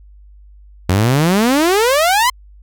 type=exponential sweep; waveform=sawtooth; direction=up; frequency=87.31 to 1047 Hz; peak=-7 dBFS; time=0.89-2.3 s; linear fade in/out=5 ms; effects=added 50 Hz sine -39 dBFS peak until 2.62 s